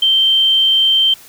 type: tone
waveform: sine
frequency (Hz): 3129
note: G7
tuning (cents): -4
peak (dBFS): -9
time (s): 0.02-1.14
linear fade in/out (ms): 5
effects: white hiss -41 dBFS RMS until 1.28 s